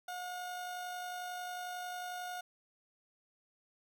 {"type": "tone with amplitude modulation", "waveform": "30% pulse", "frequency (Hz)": 720, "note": "F#5", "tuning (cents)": -47, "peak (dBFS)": -36, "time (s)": [0.08, 2.41], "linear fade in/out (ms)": 5, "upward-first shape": "sine", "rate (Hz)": 51.1, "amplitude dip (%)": 25, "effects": []}